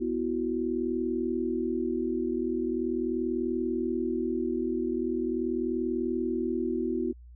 sine chord, B suspended fourth, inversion none, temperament equal, 246.9 / 329.6 / 370 Hz, B3 / E4 / F#4, 0 / 0 / 0 cents, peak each -31 dBFS, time 0-7.13 s, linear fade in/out 20 ms, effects added 60 Hz sine -46 dBFS peak until 7.35 s

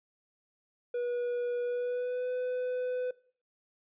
triangle tone with pitch glide, 485.3 to 501.5 Hz, B4 to B4, -30 to +26 cents, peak -28 dBFS, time 0.94-3.11 s, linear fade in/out 5 ms, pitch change +56 cents, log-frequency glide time 1.62-2.3 s, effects noise-tail reverb RT60 0.5 s tail -21 dB re dry + resampled to 8000 Hz

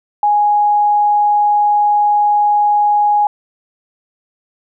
sine tone, 830 Hz, G#5, 1 cent flat, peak -9 dBFS, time 0.23-3.27 s, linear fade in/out 2 ms, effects none

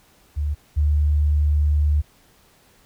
sine tone pair in turn, 73.8 / 74.21 Hz, D2 / D2, +9 / +19 cents, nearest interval unison, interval 10 cents, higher second, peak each -20 / -15 dBFS, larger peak second, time 0.36-0.55 / 0.76-2.02 s, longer second, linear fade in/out 20 ms, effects pink hiss -56 dBFS RMS until 2.85 s

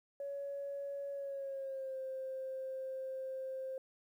sine tone with pitch glide, 561 to 526.5 Hz, C#5 to C5, +21 to +11 cents, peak -38 dBFS, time 0.2-3.78 s, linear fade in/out 2 ms, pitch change -110 cents, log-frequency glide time 1.12-1.97 s, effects tanh soft clip ceiling -34 dBFS + 12-bit

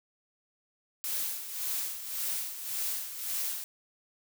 blue noise with tremolo, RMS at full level -32 dBFS, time 1.04-3.64 s, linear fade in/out 0 ms, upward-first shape sine, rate 1.8 Hz, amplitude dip 65%, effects none

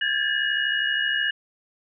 sine tone cluster, 1612 / 1671 / 1744 / 2891 Hz, G6 / G#6 / A6 / F#7, +48 / +10 / -16 / -41 cents, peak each -28 / -28 / -26 / -26 dBFS, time 0.01-1.31 s, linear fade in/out 5 ms, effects none

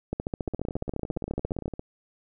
two click trains, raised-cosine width 2 ms, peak -15 / -21 dBFS, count 23 / 24, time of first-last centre 0.13-1.658 / 0.48-1.794 s, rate 14.4 / 17.5 Hz, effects none

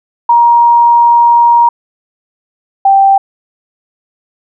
sine tone pair in turn, 944 / 783.3 Hz, A#5 / G5, +22 / -2 cents, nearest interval minor third, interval 324 cents, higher first, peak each -3 dBFS, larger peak neither, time 0.29-1.69 / 2.85-3.18 s, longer first, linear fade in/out 5 ms, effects none

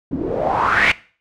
white noise with low-pass filter sweep, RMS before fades -18 dBFS, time 0.11-0.92 s, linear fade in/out 5 ms, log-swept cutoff 250 to 2500 Hz, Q 5.1, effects noise-tail reverb RT60 0.4 s tail -20 dB re dry

